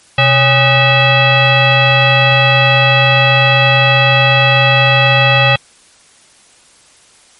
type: tone with frequency modulation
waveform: sine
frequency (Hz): 1244.5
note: D#6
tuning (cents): 0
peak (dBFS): -6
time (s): 0.18-5.56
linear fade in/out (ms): 5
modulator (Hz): 687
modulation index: 3
effects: white hiss -46 dBFS RMS until 7.39 s + MP3 48 kbps